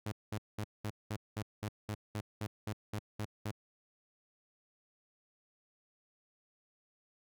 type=tone bursts; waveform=sawtooth; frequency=105.5 Hz; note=G#2; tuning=28 cents sharp; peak=-32 dBFS; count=14; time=0.06-3.514 s; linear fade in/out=5 ms; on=61 ms; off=200 ms; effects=none